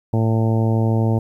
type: harmonic tone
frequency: 112.5 Hz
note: A2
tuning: 39 cents sharp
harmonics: 1 / 2 / 3 / 4 / 5 / 6 / 7 / 8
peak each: -16 / -22 / -26 / -28 / -30 / -32 / -33 / -34 dBFS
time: 0.13-1.19 s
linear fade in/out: 5 ms
effects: 9-bit